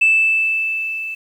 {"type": "tone with level ramp", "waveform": "sine", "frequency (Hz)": 2637, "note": "E7", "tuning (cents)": 0, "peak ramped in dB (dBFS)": [-8, -24], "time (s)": [0.01, 1.15], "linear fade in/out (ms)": 10, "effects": ["tanh soft clip ceiling -6 dBFS", "8-bit"]}